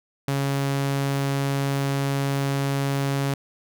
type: tone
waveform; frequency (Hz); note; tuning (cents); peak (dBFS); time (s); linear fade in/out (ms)
sawtooth; 138.59; C#3; 0; -18; 0.28-3.34; 2
effects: none